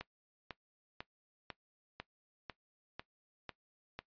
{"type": "click train", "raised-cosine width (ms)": 0.3, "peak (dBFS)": -26, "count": 9, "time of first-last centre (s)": [0.01, 3.99], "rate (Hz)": 2.01, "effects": ["noise-tail reverb RT60 0.1 s tail -18 dB re dry", "resampled to 11025 Hz"]}